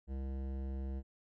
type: tone with hard clipping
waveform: sine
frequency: 66.8 Hz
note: C2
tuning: 36 cents sharp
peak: -39 dBFS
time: 0.07-1.03 s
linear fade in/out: 50 ms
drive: 15 dB
effects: none